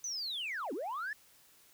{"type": "linear two-way sweep", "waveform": "sine", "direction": "down then up", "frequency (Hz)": [6190, 246.9, 1788], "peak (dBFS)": -34, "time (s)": [0.04, 1.13], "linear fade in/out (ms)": 2, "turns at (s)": 0.73, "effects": ["tanh soft clip ceiling -33 dBFS", "white hiss -63 dBFS RMS until 1.73 s"]}